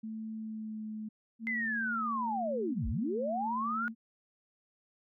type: tone with pitch glide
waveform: sine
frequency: 220 to 216 Hz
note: A3 to A3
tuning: 0 to -32 cents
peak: -37 dBFS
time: 0.03-1.09 s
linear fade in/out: 10 ms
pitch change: -32 cents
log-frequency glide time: 0.34-0.84 s
type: tone with vibrato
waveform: sine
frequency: 225.4 Hz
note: A3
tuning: 42 cents sharp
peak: -37 dBFS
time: 1.39-3.95 s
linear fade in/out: 50 ms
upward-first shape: triangle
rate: 17 Hz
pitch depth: 30 cents each way
type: linear two-way sweep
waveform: sine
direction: down then up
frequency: 2075 to 40.75 to 1464 Hz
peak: -31 dBFS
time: 1.47-3.88 s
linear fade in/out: 0 ms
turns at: 2.88 s
effects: none